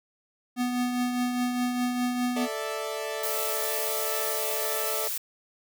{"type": "tone with tremolo", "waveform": "square", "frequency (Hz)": 246.9, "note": "B3", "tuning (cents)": 0, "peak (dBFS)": -24, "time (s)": [0.56, 2.48], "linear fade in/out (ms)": 50, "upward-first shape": "triangle", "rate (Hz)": 4.9, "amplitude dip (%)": 45}
{"type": "chord", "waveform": "sawtooth", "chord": "A suspended fourth", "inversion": "none", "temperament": "equal", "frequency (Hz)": [440, 587.3, 659.3], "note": ["A4", "D5", "E5"], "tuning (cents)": [0, 0, 0], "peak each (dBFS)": [-30, -31, -32], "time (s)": [2.36, 5.08], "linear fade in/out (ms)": 5}
{"type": "noise", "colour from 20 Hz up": "blue", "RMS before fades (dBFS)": -31, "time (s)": [3.23, 5.18], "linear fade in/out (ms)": 5}
{"effects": []}